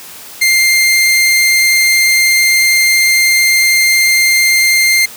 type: tone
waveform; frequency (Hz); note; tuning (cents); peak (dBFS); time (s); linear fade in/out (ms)
sawtooth; 2103; C7; +8; -4; 0.41-5.06; 10
effects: white hiss -32 dBFS RMS until 5.16 s + high-pass 80 Hz 12 dB/octave